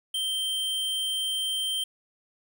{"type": "tone", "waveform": "square", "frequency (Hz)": 3136, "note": "G7", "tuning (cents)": 0, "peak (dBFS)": -27, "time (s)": [0.14, 1.84], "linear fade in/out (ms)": 5, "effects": ["10-bit"]}